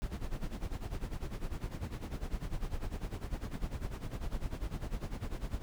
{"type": "noise with tremolo", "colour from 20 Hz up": "brown", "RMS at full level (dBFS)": -35, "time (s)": [0.02, 5.62], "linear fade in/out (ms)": 0, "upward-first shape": "sine", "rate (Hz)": 10, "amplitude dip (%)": 80, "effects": []}